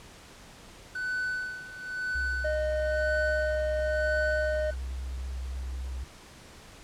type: tone with tremolo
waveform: triangle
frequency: 1500 Hz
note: F#6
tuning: 23 cents sharp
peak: -26 dBFS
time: 0.95-4.74 s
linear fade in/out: 5 ms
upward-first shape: sine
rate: 1 Hz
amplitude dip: 80%
type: tone with vibrato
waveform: sine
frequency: 64.5 Hz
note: C2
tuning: 24 cents flat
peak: -32 dBFS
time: 2.15-6.04 s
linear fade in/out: 5 ms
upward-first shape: sine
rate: 3.6 Hz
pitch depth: 10 cents each way
type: tone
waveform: triangle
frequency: 614 Hz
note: D#5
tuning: 23 cents flat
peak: -25 dBFS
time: 2.44-4.71 s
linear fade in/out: 10 ms
effects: pink hiss -50 dBFS RMS until 6.83 s + low-pass 9000 Hz 12 dB/octave